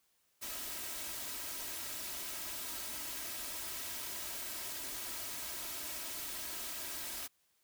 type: noise with comb filter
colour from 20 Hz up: white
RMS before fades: -42 dBFS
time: 0.41-7.28 s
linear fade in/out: 20 ms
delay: 3.1 ms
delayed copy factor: +0.55
effects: white hiss -75 dBFS RMS until 7.63 s